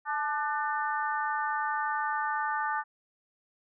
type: harmonic tone with a mistuned harmonic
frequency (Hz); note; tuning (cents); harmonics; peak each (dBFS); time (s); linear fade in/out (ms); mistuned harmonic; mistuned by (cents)
299.1; D4; +32; 3 / 4 / 5 / 6; -31 / -33 / -35 / -37; 0.05-2.84; 50; 3; -50
effects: none